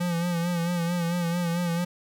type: tone with vibrato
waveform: square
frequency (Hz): 172.4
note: F3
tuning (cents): -22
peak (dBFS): -25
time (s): 0-1.85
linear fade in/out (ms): 10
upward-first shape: sine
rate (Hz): 4.5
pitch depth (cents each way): 50
effects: 10-bit